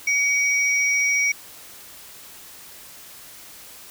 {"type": "tone pair together", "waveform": "sine", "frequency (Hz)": [2257, 5714], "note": ["C#7", "F8"], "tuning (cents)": [31, 39], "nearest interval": "octave + major third", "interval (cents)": 1608, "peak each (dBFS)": [-18, -26], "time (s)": [0.07, 1.32], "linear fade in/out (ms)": 5, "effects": ["white hiss -43 dBFS RMS until 3.9 s"]}